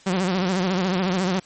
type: tone with vibrato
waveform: sawtooth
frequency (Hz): 185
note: F#3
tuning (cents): 0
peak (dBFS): -16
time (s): 0.06-1.4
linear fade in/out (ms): 10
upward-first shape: sine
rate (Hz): 14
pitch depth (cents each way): 91
effects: white hiss -51 dBFS RMS until 1.45 s + MP3 32 kbps